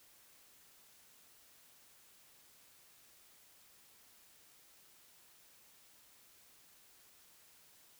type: silence
effects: white hiss -64 dBFS RMS until 7.99 s